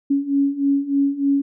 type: beating tone pair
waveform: sine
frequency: 277.2 / 280.5 Hz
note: C#4 / C#4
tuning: 0 / +21 cents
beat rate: 3.3 Hz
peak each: -21 / -18 dBFS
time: 0.1-1.42 s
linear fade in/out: 10 ms
effects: none